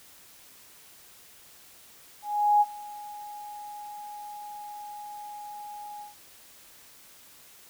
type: tone with ADSR envelope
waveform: sine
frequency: 830.6 Hz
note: G#5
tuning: in tune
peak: -16 dBFS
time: 2.22-6.15 s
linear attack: 390 ms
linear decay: 37 ms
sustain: -22 dB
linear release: 140 ms
effects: white hiss -53 dBFS RMS until 7.69 s